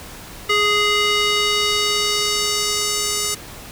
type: tone with band-pass filter sweep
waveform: square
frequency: 415.3 Hz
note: G#4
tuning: in tune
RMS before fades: -19 dBFS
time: 0.49-3.35 s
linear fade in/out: 10 ms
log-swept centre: 2400 to 7600 Hz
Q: 1.2
effects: pink hiss -37 dBFS RMS until 3.71 s